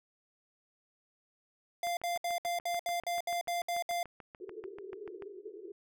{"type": "tone bursts", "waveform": "square", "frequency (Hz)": 695, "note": "F5", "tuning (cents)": -9, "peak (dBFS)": -32, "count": 11, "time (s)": [1.83, 4.03], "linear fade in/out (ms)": 2, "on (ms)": 140, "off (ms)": 66}
{"type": "click train", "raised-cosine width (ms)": 0.5, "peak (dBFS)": -33, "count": 24, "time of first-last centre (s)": [1.87, 5.223], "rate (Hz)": 6.86}
{"type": "band-pass noise", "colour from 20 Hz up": "pink", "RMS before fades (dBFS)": -46, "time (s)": [4.4, 5.72], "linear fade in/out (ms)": 2, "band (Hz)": [360, 430], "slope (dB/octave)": 96}
{"effects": []}